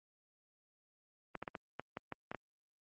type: clicks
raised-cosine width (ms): 0.5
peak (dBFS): -25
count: 9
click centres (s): 1.353 / 1.426 / 1.478 / 1.552 / 1.796 / 1.971 / 2.123 / 2.315 / 2.347
effects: high-pass 100 Hz 12 dB/octave + Opus 32 kbps